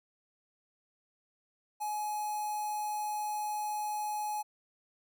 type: tone with notch filter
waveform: square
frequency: 843 Hz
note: G#5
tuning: 26 cents sharp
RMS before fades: -35 dBFS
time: 1.8-4.43 s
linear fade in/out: 20 ms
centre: 3100 Hz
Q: 0.65
effects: none